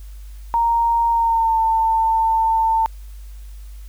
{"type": "tone with pitch glide", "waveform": "sine", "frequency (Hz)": [930, 896.2], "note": ["A#5", "A5"], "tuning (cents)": [-4, 32], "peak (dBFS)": -14, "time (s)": [0.54, 2.86], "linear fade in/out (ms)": 0, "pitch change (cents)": -64, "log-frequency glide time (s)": [1.1, 1.59], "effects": ["added 50 Hz sine -33 dBFS peak until 3.88 s", "white hiss -53 dBFS RMS until 3.88 s"]}